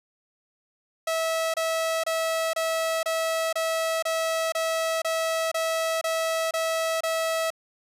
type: tone bursts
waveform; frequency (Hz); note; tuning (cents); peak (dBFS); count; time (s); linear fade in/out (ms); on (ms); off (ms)
sawtooth; 650; E5; -24; -20; 13; 1.07-7.504; 5; 470; 27
effects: resampled to 32000 Hz